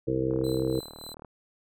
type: harmonic tone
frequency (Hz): 65.41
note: C2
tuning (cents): 0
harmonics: 1 / 2 / 3 / 4 / 5 / 6 / 7 / 8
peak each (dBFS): -41 / -32 / -41 / -40 / -29 / -36 / -29 / -36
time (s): 0.07-0.8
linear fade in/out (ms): 10
type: click train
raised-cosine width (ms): 1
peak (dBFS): -30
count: 37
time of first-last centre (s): 0.31-1.248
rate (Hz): 38.4
type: tone with tremolo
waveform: sawtooth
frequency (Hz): 4036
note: B7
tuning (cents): +37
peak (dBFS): -37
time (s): 0.44-1.14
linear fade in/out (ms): 2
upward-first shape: sine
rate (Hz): 3.5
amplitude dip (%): 70
effects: none